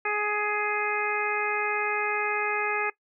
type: harmonic tone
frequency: 418.1 Hz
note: G#4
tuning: 12 cents sharp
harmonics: 1 / 2 / 3 / 4 / 5 / 6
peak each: -32 / -32 / -32 / -32 / -32 / -32 dBFS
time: 0.05-2.9 s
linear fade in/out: 5 ms
effects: noise-tail reverb RT60 0.1 s tail -20 dB re dry